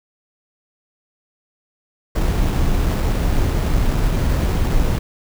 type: noise with sample-and-hold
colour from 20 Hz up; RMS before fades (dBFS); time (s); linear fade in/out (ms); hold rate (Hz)
brown; -17; 2.15-4.99; 10; 6300
effects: none